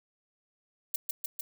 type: noise with echo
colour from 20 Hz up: violet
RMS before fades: -29 dBFS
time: 0.94-0.96 s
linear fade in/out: 5 ms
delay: 150 ms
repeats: 3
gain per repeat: -2 dB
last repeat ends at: 1.41 s
effects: none